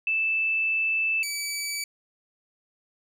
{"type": "tone pair in turn", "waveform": ["sine", "15% pulse"], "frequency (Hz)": [2637, 2297], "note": ["E7", "D7"], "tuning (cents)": [0, -39], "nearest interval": "major second", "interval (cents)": 239, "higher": "first", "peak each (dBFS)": -22, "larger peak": "neither", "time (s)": [[0.07, 1.23], [1.23, 1.84]], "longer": "first", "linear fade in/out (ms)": 2, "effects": []}